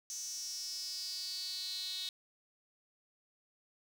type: tone with high-pass filter sweep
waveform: sawtooth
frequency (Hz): 373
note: F#4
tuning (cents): +14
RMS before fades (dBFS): -41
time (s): 0.1-2.09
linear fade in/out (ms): 0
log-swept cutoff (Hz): 6100 to 3800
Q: 8
effects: none